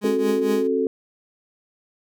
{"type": "tone with tremolo", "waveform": "30% pulse", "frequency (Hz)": 207.7, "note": "G#3", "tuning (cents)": 0, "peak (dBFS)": -19, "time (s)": [0.01, 0.68], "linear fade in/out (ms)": 50, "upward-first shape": "triangle", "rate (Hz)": 4.4, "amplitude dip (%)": 90}
{"type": "chord", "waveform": "sine", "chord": "F# diminished", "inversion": "second", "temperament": "equal with one note detuned", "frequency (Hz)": [267.3, 370, 440], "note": ["C4", "F#4", "A4"], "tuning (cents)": [37, 0, 0], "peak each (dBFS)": [-24, -25, -21], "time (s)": [0.04, 0.87], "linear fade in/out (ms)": 2}
{"effects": []}